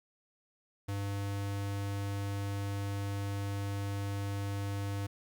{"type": "tone", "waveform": "square", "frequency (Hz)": 100, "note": "G2", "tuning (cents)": 35, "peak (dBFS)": -34, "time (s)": [0.88, 5.07], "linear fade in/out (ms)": 10, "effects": ["11-bit"]}